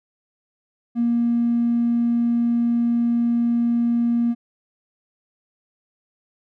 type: tone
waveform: triangle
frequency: 236 Hz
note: A#3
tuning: 22 cents sharp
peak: -13 dBFS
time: 0.95-4.35 s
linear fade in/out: 50 ms
effects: tanh soft clip ceiling -14 dBFS

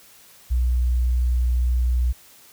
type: tone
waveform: sine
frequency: 61.3 Hz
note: B1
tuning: 12 cents flat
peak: -17 dBFS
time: 0.5-2.13 s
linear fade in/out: 20 ms
effects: white hiss -50 dBFS RMS until 2.52 s

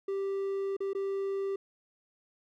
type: tone with dropouts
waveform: triangle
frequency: 392 Hz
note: G4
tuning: in tune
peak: -28 dBFS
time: 0.08-1.56 s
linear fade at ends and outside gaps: 5 ms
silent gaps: 0.767-0.804 / 0.933-0.949 s
effects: none

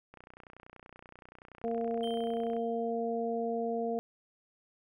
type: click train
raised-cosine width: 0.5 ms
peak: -35 dBFS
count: 75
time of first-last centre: 0.14-2.566 s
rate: 30.5 Hz
type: harmonic tone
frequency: 231.1 Hz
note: A#3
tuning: 15 cents flat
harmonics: 1 / 2 / 3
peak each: -36 / -33 / -36 dBFS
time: 1.64-3.99 s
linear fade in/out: 0 ms
type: tone with exponential decay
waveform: triangle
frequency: 3136 Hz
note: G7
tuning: in tune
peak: -38 dBFS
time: 2.03-2.91 s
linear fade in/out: 2 ms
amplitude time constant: 190 ms
effects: none

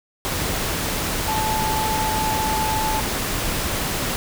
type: tone in noise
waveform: sine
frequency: 871 Hz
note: A5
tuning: 18 cents flat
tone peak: -22 dBFS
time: 1.28-3 s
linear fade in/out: 0 ms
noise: pink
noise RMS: -24 dBFS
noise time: 0.25-4.16 s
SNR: -1 dB
effects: none

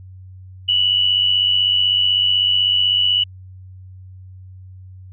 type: tone pair together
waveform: sine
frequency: 2864 / 2960 Hz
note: F7 / F#7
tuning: +43 / 0 cents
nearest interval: minor second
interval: 57 cents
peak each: -21 / -14 dBFS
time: 0.68-3.24 s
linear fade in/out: 10 ms
effects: added 93 Hz sine -36 dBFS peak until 5.12 s

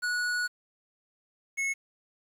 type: tone pair in turn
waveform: square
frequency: 1464 / 2186 Hz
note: F#6 / C#7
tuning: -19 / -25 cents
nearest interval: perfect fifth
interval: 694 cents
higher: second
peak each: -28 dBFS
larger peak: neither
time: 0.02-0.48 / 1.57-1.74 s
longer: first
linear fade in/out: 20 ms
effects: low-pass 10000 Hz 12 dB/octave + 9-bit

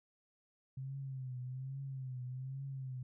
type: tone with vibrato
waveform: sine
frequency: 131.1 Hz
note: C3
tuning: 4 cents sharp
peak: -40 dBFS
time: 0.77-3.03 s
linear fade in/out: 5 ms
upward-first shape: triangle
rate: 1.2 Hz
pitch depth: 90 cents each way
effects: none

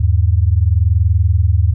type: tone pair together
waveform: sine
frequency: 79.53 / 100.2 Hz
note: D#2 / G2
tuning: +38 / +38 cents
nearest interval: major third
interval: 400 cents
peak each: -12 / -13 dBFS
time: 0-1.74 s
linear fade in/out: 10 ms
effects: none

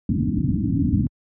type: low-pass noise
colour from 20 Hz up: white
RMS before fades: -20 dBFS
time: 0.09-1.07 s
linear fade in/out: 2 ms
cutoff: 300 Hz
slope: 96 dB/octave
effects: high-pass 60 Hz 12 dB/octave

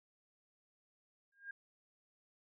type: tone with exponential growth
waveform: sine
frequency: 1615 Hz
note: G#6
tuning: 49 cents flat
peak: -40 dBFS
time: 1.32-1.51 s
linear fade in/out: 5 ms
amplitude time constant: 40 ms
effects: none

